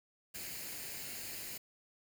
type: noise with comb filter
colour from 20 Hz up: white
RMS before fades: -44 dBFS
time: 0.34-1.58 s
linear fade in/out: 10 ms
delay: 0.43 ms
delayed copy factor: +0.55
effects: none